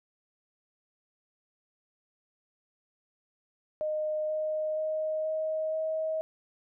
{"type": "tone with pitch steps", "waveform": "sine", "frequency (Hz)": [615, 619.6, 624.3, 629, 633.8], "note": ["D#5", "D#5", "D#5", "D#5", "D#5"], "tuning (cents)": [-20, -7, 6, 19, 32], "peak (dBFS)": -28, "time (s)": [3.81, 6.21], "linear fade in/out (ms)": 0, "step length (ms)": 480, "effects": []}